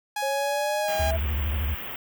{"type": "tone with pitch glide", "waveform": "sawtooth", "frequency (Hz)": [834, 812.6], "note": ["G#5", "G#5"], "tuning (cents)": [7, -38], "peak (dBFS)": -23, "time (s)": [0.16, 1.11], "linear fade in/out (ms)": 5, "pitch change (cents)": -45, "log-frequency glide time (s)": [0.8, 0.94]}
{"type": "exponential sweep", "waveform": "sine", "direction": "up", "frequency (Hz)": [540, 659.3], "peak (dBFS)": -26, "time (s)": [0.22, 1.17], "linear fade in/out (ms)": 10}
{"type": "band-stop noise", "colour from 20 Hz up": "white", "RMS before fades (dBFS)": -35, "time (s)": [0.88, 1.96], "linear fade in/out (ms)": 2, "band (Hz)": [3300, 15000], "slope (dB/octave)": 96}
{"type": "tone with vibrato", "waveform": "triangle", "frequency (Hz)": 73.42, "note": "D2", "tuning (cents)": 0, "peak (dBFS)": -22, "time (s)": [0.99, 1.75], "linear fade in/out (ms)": 10, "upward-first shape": "square", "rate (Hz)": 13, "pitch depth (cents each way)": 150}
{"effects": []}